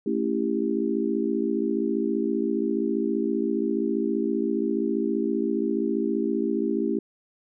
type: chord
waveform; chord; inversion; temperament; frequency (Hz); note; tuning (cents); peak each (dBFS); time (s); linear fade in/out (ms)
sine; A dominant seventh; none; just; 220 / 275 / 330 / 396; A3 / C#4 / E4 / G4; 0 / -14 / +2 / +18; -28; 0.06-6.99; 5
effects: none